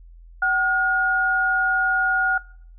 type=tone pair together; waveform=sine; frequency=759.1 / 1434 Hz; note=F#5 / F6; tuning=+44 / +45 cents; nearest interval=major seventh; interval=1101 cents; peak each=-25 / -17 dBFS; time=0.42-2.38 s; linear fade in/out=5 ms; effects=noise-tail reverb RT60 0.6 s tail -24 dB re dry + added 42 Hz sine -42 dBFS peak until 2.78 s